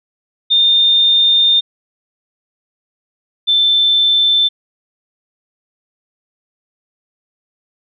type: tone pair in turn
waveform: sine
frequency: 3625 / 3540 Hz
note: A#7 / A7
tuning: -49 / +10 cents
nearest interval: unison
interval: 41 cents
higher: first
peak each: -8 / -9 dBFS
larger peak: first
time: 0.5-1.61 / 3.47-4.49 s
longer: first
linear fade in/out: 20 ms
effects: none